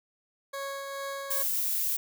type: tone with tremolo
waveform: 20% pulse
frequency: 552 Hz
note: C#5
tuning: 7 cents flat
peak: -28 dBFS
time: 0.53-1.43 s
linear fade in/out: 10 ms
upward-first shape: triangle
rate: 2.3 Hz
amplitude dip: 35%
type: noise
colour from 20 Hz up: violet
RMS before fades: -29 dBFS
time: 1.3-1.97 s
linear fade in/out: 10 ms
effects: none